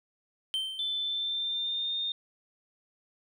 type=tone with exponential decay; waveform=triangle; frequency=3113 Hz; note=G7; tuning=13 cents flat; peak=-25 dBFS; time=0.54-1.33 s; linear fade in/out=0 ms; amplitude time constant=170 ms
type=tone with pitch glide; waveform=sine; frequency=3520 to 3648 Hz; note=A7 to A#7; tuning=0 to -38 cents; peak=-29 dBFS; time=0.79-2.12 s; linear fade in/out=2 ms; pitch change=+62 cents; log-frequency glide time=1-1.95 s
effects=none